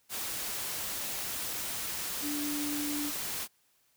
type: tone in noise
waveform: sine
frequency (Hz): 292.8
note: D4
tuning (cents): -5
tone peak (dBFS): -33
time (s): 2.21-3.12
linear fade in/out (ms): 50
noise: white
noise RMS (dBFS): -36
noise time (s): 0.09-3.48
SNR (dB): 0
effects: white hiss -70 dBFS RMS until 3.96 s